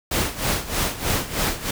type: noise with tremolo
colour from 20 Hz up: pink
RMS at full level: -21 dBFS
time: 0.11-1.71 s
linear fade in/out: 5 ms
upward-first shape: sine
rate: 3.2 Hz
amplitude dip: 80%
effects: none